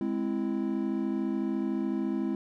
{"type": "chord", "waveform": "triangle", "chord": "Ab augmented", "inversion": "none", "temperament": "equal with one note detuned", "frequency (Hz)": [207.7, 261.6, 331.7], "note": ["Ab3", "C4", "E4"], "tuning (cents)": [0, 0, 11], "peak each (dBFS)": [-30, -30, -30], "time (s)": [0.01, 2.35], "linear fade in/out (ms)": 2, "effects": []}